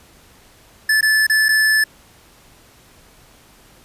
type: tone with dropouts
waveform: square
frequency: 1742 Hz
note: A6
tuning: 18 cents flat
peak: -13 dBFS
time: 0.89-1.84 s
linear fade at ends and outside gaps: 5 ms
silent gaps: 1.01-1.027 / 1.268-1.297 / 1.485-1.489 s
effects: pink hiss -49 dBFS RMS until 3.84 s + resampled to 32000 Hz